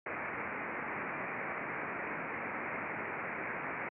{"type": "low-pass noise", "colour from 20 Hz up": "white", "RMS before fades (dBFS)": -39, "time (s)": [0.06, 3.89], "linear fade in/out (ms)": 5, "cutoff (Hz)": 2400, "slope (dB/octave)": 96, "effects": ["high-pass 150 Hz 12 dB/octave"]}